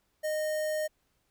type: tone with notch filter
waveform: square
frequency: 616 Hz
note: D#5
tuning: 17 cents flat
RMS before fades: -31 dBFS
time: 0.23-0.88 s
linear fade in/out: 20 ms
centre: 3600 Hz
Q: 1.1
effects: pink hiss -74 dBFS RMS until 1.3 s